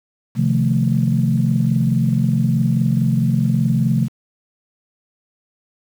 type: chord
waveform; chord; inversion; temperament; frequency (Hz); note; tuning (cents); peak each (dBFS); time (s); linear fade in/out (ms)
sine; F dominant seventh; second; equal; 130.81 / 155.56 / 174.61 / 220; C3 / Eb3 / F3 / A3; 0 / 0 / 0 / 0; -17 / -21 / -20 / -19; 0.35-4.09; 50
effects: tanh soft clip ceiling -4 dBFS + 7-bit